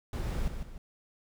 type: noise with echo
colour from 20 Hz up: brown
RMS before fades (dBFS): -32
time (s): 0.13-0.48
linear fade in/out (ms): 2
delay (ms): 150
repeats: 2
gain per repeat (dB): -7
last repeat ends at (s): 0.78
effects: none